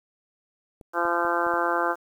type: clicks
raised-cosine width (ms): 2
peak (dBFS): -31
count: 5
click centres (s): 0.812 / 1.053 / 1.25 / 1.466 / 1.538
type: harmonic tone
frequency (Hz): 171.8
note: F3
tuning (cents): -28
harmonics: 2 / 3 / 4 / 5 / 6 / 7 / 8 / 9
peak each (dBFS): -30 / -30 / -30 / -30 / -30 / -30 / -30 / -30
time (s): 0.93-1.96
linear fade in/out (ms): 50
effects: 9-bit